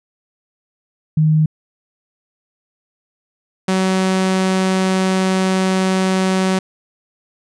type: tone pair in turn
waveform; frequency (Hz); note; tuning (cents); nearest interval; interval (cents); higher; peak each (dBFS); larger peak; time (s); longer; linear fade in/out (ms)
sine / sawtooth; 155.56 / 188.32; D#3 / F#3; 0 / +31; minor third; 331; second; -10; neither; 1.17-1.46 / 3.68-6.59; second; 5
effects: resampled to 22050 Hz